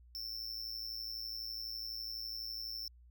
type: tone with amplitude modulation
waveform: square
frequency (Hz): 5360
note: E8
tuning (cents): +28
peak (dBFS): -37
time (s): 0.15-2.88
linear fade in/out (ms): 0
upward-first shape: sine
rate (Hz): 112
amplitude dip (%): 80
effects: added 60 Hz sine -57 dBFS peak until 3.1 s